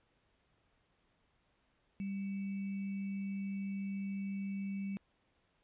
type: tone with sample-and-hold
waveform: sine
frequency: 196.9 Hz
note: G3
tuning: 8 cents sharp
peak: -36 dBFS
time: 2-4.97 s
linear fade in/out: 0 ms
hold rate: 2450 Hz
effects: pink hiss -75 dBFS RMS until 5.63 s + resampled to 8000 Hz